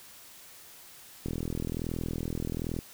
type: click train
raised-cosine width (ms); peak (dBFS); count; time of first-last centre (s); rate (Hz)
3; -20; 64; 1.26-2.789; 41.2
effects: white hiss -51 dBFS RMS until 2.93 s